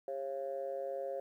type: tone with amplitude modulation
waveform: sine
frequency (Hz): 544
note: C#5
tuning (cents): -33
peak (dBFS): -31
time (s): 0.08-1.2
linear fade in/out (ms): 2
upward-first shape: sine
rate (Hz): 142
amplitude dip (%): 100
effects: tanh soft clip ceiling -28 dBFS + 12-bit